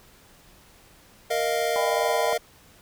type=chord; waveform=square; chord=Bb suspended fourth; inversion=none; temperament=equal; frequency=466.2 / 622.3 / 698.5 Hz; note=Bb4 / Eb5 / F5; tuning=0 / 0 / 0 cents; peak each=-28 dBFS; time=1.3-2.38 s; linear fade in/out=10 ms
type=harmonic tone; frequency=200 Hz; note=G3; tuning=35 cents sharp; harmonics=3 / 4 / 5; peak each=-30 / -30 / -30 dBFS; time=1.76-2.33 s; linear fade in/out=0 ms
effects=pink hiss -54 dBFS RMS until 2.81 s